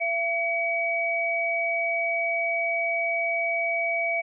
sine tone pair together, 675 / 2270 Hz, E5 / C#7, +41 / +41 cents, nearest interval octave + major sixth, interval 2100 cents, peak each -27 / -25 dBFS, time 0-4.22 s, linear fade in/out 20 ms, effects none

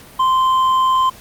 sine tone with hard clipping, 1040 Hz, C6, 11 cents flat, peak -13 dBFS, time 0.19-1.1 s, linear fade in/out 10 ms, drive 4 dB, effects pink hiss -41 dBFS RMS until 1.2 s + Opus 48 kbps

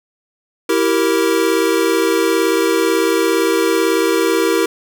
square chord, E diminished, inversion none, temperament equal with one note detuned, 329.6 / 387.5 / 466.2 Hz, E4 / G4 / Bb4, 0 / -20 / 0 cents, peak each -18 dBFS, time 0.69-4.66 s, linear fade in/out 5 ms, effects none

